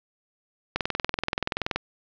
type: click train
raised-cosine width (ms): 0.3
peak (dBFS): -9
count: 22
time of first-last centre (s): 0.76-1.76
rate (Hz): 21
effects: resampled to 16000 Hz + 7-bit